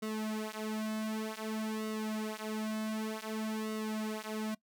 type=tone with flanger; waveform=sawtooth; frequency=217.3 Hz; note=A3; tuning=21 cents flat; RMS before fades=-37 dBFS; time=0.02-4.55 s; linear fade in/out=10 ms; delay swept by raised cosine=1.2 to 7.1 ms; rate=0.54 Hz; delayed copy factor=-1; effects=noise-tail reverb RT60 0.1 s tail -22 dB re dry